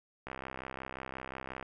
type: click train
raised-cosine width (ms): 0.5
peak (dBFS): -25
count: 90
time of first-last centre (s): 0.27-1.627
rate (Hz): 65.6
effects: none